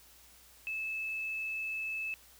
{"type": "tone", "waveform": "sine", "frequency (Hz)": 2613, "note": "E7", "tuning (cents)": -16, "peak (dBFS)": -34, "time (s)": [0.67, 2.14], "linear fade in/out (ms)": 0, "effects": ["added 60 Hz sine -66 dBFS peak until 2.39 s", "white hiss -59 dBFS RMS until 2.39 s"]}